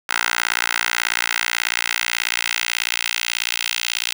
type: tone with high-pass filter sweep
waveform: 10% pulse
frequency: 58.27 Hz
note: A#1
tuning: in tune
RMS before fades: -22 dBFS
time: 0.09-4.13 s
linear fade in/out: 5 ms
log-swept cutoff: 1500 to 2900 Hz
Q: 1.6
effects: none